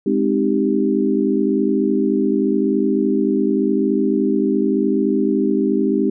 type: chord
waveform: sine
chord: Ab major seventh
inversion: none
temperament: equal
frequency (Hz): 207.7 / 261.6 / 311.1 / 392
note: Ab3 / C4 / Eb4 / G4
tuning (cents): 0 / 0 / 0 / 0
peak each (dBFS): -20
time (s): 0.06-6.1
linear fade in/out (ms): 5
effects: none